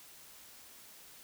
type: silence
effects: white hiss -55 dBFS RMS until 1.23 s